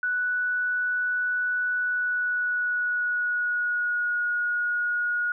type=tone with pitch glide; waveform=sine; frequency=1480 to 1446.2 Hz; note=F#6 to F#6; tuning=0 to -40 cents; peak=-23 dBFS; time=0.03-5.32 s; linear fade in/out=2 ms; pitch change=-40 cents; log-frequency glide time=1.76-4.24 s; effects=none

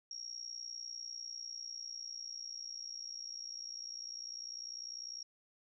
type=tone with amplitude modulation; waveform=sine; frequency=5588 Hz; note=F8; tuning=in tune; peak=-39 dBFS; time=0.11-5.23 s; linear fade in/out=2 ms; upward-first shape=sine; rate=60.1 Hz; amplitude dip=85%; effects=none

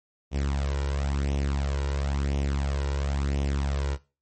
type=tone with flanger; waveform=sawtooth; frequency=70 Hz; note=C#2; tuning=18 cents sharp; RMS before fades=-27 dBFS; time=0.31-3.98 s; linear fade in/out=50 ms; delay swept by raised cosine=0.33 to 2.13 ms; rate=0.97 Hz; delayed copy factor=+0.6; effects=noise-tail reverb RT60 0.3 s tail -18 dB re dry + MP3 32 kbps

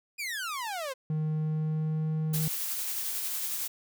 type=exponential sweep; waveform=sawtooth; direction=down; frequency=2491 to 503 Hz; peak=-29 dBFS; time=0.18-0.94 s; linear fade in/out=20 ms
type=tone with pitch glide; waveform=triangle; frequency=155.1 to 156.81 Hz; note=D#3 to D#3; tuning=-5 to +14 cents; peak=-25 dBFS; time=1.1-2.48 s; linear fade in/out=2 ms; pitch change=+19 cents; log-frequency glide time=1.35-2.1 s
type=noise with tremolo; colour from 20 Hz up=blue; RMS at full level=-32 dBFS; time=2.33-3.68 s; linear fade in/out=10 ms; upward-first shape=sine; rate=11 Hz; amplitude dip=25%
effects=none

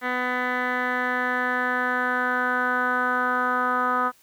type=tone with low-pass filter sweep; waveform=10% pulse; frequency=250 Hz; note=B3; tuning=21 cents sharp; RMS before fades=-24 dBFS; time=0.01-4.12 s; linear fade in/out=50 ms; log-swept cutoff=2100 to 1300 Hz; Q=4.9; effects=white hiss -58 dBFS RMS until 4.22 s

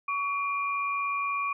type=tone pair together; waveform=sine; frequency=1129.1 / 2400 Hz; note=C#6 / D7; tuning=+32 / +37 cents; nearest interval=octave + minor second; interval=1305 cents; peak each=-28 / -32 dBFS; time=0.08-1.53 s; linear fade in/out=5 ms; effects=none

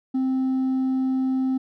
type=tone with hard clipping; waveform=triangle; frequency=261.6 Hz; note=C4; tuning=in tune; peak=-19 dBFS; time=0.14-1.58 s; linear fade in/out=10 ms; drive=1 dB; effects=none

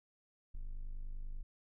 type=tone; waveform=triangle; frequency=25.11 Hz; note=G0; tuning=43 cents sharp; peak=-37 dBFS; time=0.54-1.43 s; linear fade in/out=10 ms; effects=none

